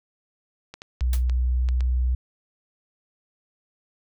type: clicks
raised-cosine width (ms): 0.2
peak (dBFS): -21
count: 6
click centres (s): 0.74 / 0.819 / 1.008 / 1.297 / 1.688 / 1.807
type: tone with pitch glide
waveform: sine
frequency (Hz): 62 to 62.4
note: B1 to B1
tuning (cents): +7 to +19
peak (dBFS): -19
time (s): 1.01-2.15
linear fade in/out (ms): 5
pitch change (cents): +12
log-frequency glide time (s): 1.28-1.68
type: noise with exponential decay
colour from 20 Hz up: white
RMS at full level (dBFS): -30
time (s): 1.13-1.24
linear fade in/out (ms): 2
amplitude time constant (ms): 22
effects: none